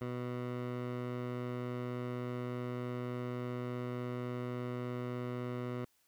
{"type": "tone with low-pass filter", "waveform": "15% pulse", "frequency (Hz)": 123.47, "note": "B2", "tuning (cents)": 0, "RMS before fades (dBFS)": -39, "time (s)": [0.01, 5.85], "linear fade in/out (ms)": 5, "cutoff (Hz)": 2200, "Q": 0.6, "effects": ["white hiss -73 dBFS RMS until 6.07 s"]}